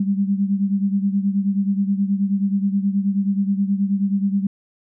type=beating tone pair; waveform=sine; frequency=196 / 205.4 Hz; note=G3 / G#3; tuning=0 / -19 cents; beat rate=9.4 Hz; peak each=-18 / -23 dBFS; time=0-4.47 s; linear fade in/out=5 ms; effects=none